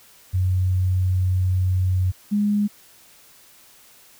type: tone pair in turn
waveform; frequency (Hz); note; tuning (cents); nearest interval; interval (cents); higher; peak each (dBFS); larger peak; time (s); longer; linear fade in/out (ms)
sine; 92.3 / 206.4; F#2 / G#3; -4 / -10; octave + major second; 1394; second; -17; neither; 0.33-2.12 / 2.31-2.68; first; 20
effects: white hiss -51 dBFS RMS until 4.19 s